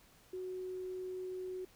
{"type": "tone", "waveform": "sine", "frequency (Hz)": 369.8, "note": "F#4", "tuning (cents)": -1, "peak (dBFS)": -39, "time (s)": [0.33, 1.65], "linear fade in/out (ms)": 5, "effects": ["pink hiss -64 dBFS RMS until 1.75 s"]}